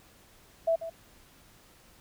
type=tone with echo; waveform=sine; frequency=659.3 Hz; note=E5; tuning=in tune; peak=-22 dBFS; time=0.67-0.76 s; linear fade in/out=10 ms; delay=140 ms; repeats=1; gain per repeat=-12 dB; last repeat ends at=0.9 s; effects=pink hiss -58 dBFS RMS until 2 s